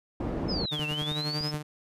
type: low-pass noise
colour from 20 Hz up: white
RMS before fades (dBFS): -31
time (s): 0.2-0.66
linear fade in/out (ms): 5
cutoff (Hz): 380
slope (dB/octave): 12
type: linear two-way sweep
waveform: sine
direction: down then up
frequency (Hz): 5274 to 2637 to 5274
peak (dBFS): -31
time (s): 0.48-1.52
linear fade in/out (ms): 20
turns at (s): 0.86
type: tone with tremolo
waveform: sawtooth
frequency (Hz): 150.3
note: D3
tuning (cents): +40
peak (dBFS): -25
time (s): 0.71-1.63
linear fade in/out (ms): 20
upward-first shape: sine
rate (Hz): 11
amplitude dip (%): 60
type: clicks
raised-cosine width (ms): 3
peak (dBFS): -27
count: 6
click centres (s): 0.795 / 0.914 / 1.02 / 1.116 / 1.409 / 1.543
effects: resampled to 32000 Hz